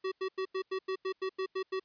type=tone bursts; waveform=square; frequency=379 Hz; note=F#4; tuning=42 cents sharp; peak=-32 dBFS; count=11; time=0.04-1.798 s; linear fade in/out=10 ms; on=78 ms; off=90 ms; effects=white hiss -75 dBFS RMS until 1.84 s + resampled to 11025 Hz